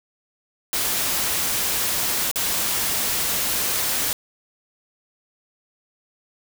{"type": "noise with dropouts", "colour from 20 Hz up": "white", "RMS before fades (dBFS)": -23, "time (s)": [0.73, 4.13], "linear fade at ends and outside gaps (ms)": 1, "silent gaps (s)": [2.314, 2.358], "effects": []}